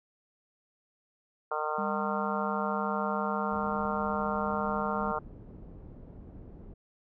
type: harmonic tone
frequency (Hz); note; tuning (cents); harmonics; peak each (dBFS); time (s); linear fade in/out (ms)
152.8; D#3; -31; 3 / 4 / 5 / 6 / 7 / 8 / 9; -37 / -37 / -37 / -37 / -37 / -37 / -37; 1.51-5.19; 5
type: tone with pitch glide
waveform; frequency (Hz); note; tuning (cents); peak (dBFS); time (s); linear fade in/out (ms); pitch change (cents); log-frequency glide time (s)
triangle; 202.4 to 203.9; G#3 to G#3; -44 to -32; -32; 1.78-5.12; 5; +12; 2.47-3.66
type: low-pass noise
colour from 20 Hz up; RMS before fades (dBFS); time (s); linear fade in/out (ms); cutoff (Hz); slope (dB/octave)
pink; -47; 3.51-6.74; 10; 370; 12
effects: none